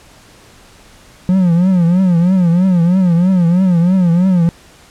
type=tone with vibrato; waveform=triangle; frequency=178.4 Hz; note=F3; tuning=37 cents sharp; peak=-6 dBFS; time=1.29-4.49 s; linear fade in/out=0 ms; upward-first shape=triangle; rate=3.1 Hz; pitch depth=140 cents each way; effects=pink hiss -43 dBFS RMS until 4.9 s + low-pass 10000 Hz 12 dB/octave